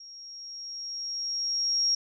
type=tone with level ramp; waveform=sine; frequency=5588 Hz; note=F8; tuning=in tune; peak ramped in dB=-44 to -21 dBFS; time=0-1.95 s; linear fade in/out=5 ms; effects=none